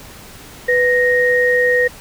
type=tone pair together; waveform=sine; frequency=495.1 / 1865.7 Hz; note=B4 / A#6; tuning=+4 / +1 cents; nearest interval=octave + major seventh; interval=2297 cents; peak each=-14 dBFS; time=0.68-1.88 s; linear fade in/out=10 ms; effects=pink hiss -38 dBFS RMS until 2 s